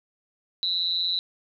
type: tone with amplitude modulation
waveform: sine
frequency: 3951 Hz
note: B7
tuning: in tune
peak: -19 dBFS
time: 0.63-1.19 s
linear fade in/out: 0 ms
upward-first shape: sine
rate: 176 Hz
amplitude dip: 90%
effects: none